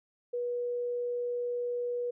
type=tone; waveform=sine; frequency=485.2 Hz; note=B4; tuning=31 cents flat; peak=-30 dBFS; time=0.33-2.11 s; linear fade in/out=10 ms; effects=none